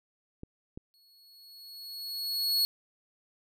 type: clicks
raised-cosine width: 3 ms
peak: -28 dBFS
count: 2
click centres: 0.434 / 0.775 s
type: tone with exponential growth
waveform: 45% pulse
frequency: 4352 Hz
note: C#8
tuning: 33 cents flat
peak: -22 dBFS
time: 0.94-2.65 s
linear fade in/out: 0 ms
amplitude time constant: 370 ms
effects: none